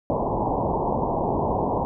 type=low-pass noise; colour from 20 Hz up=white; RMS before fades=-24 dBFS; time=0.1-1.85 s; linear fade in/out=0 ms; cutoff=1000 Hz; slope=96 dB/octave; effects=none